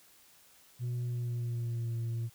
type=tone with pitch glide; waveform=sine; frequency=122.1 to 115.85 Hz; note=B2 to A#2; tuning=-19 to -10 cents; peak=-29 dBFS; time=0.79-2.3 s; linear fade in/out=50 ms; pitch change=-91 cents; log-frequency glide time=1.02-1.95 s; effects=tanh soft clip ceiling -31 dBFS + white hiss -61 dBFS RMS until 2.34 s